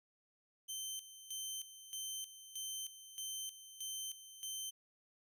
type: tone with tremolo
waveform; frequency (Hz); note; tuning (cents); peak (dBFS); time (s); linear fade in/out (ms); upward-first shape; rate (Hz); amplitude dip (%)
15% pulse; 3100; G7; -20; -34; 0.68-4.71; 20; square; 1.6; 75
effects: none